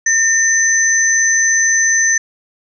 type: tone pair together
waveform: sine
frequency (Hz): 1817 / 6106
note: A#6 / G8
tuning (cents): -45 / -46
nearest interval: octave + major sixth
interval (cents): 2099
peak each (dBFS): -13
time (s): 0.06-2.18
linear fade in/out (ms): 5
effects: none